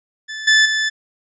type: tone with level steps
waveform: sawtooth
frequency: 1746 Hz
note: A6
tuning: 14 cents flat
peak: -23 / -6 / -13 dBFS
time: 0.28-0.9 s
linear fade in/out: 20 ms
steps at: 0.47 / 0.65 s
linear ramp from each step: 10 ms
effects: resampled to 16000 Hz